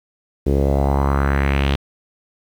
sawtooth tone with low-pass filter sweep, 69.3 Hz, C#2, in tune, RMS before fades -17 dBFS, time 0.46-1.76 s, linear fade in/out 10 ms, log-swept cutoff 390 to 3500 Hz, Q 2.9, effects 7-bit

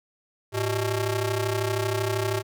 sawtooth ring-modulated tone, 247.2 Hz, B3, 2 cents sharp, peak -17 dBFS, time 0.52-2.43 s, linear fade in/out 50 ms, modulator 140 Hz, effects none

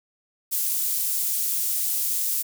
pink high-pass noise, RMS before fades -25 dBFS, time 0.51-2.43 s, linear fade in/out 20 ms, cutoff 11000 Hz, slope 12 dB/octave, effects none

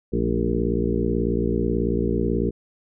harmonic tone with a mistuned harmonic, 58.27 Hz, A#1, in tune, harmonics 1 / 2 / 3 / 4 / 5 / 6 / 7 / 8, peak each -27 / -30 / -28 / -27 / -29 / -28 / -27 / -30 dBFS, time 0.12-2.51 s, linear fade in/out 20 ms, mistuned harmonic 4, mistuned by -73 cents, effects none

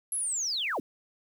sine linear sweep, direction down, 11280 to 180 Hz, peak -28 dBFS, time 0.12-0.8 s, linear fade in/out 2 ms, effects 9-bit

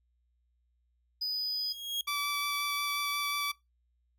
triangle tone, 4978 Hz, D#8, in tune, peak -29 dBFS, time 1.21-1.73 s, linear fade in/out 10 ms
40% pulse tone with exponential growth, 3281 Hz, G#7, 22 cents flat, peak -28 dBFS, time 1.32-2.01 s, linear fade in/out 2 ms, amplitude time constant 150 ms
15% pulse tone with vibrato, 1155 Hz, D6, 29 cents flat, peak -24 dBFS, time 2.07-3.52 s, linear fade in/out 10 ms, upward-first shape sine, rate 5.6 Hz, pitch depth 8 cents each way
effects noise-tail reverb RT60 0.2 s tail -22 dB re dry + added 60 Hz sine -70 dBFS peak until 4.18 s

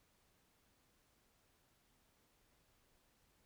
silence, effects pink hiss -75 dBFS RMS until 3.45 s

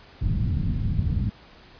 white low-pass noise, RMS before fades -24 dBFS, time 0.21-1.3 s, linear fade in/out 10 ms, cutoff 160 Hz, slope 24 dB/octave, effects pink hiss -50 dBFS RMS until 1.79 s + resampled to 11025 Hz

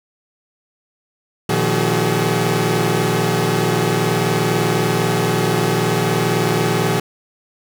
sawtooth tone cluster, 117.5 / 155.2 / 175.7 / 380.6 / 424.5 Hz, A#2 / D#3 / F3 / F#4 / G#4, +14 / -4 / +11 / +49 / +38 cents, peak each -18 dBFS, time 1.49-7 s, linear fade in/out 5 ms, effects none

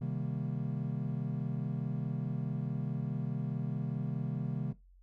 triangle chord, C minor seventh, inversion none, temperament equal, 130.81 / 155.56 / 196 / 233.1 Hz, C3 / Eb3 / G3 / Bb3, 0 / 0 / 0 / 0 cents, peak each -34 / -35 / -40 / -40 dBFS, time 0.01-4.73 s, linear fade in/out 10 ms, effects noise-tail reverb RT60 0.2 s tail -17 dB re dry + added 45 Hz sine -57 dBFS peak until 5.02 s

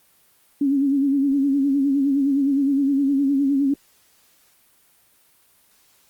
sine tone with vibrato, 277.2 Hz, C#4, in tune, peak -16 dBFS, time 0.61-3.74 s, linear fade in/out 5 ms, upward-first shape sine, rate 9.7 Hz, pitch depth 63 cents each way, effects white hiss -58 dBFS RMS until 6.09 s + Opus 32 kbps

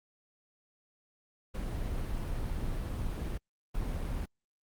brown noise bursts at uneven times, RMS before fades -34 dBFS, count 2, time 1.54-3.38 / 3.74-4.26 s, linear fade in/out 10 ms, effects Opus 32 kbps

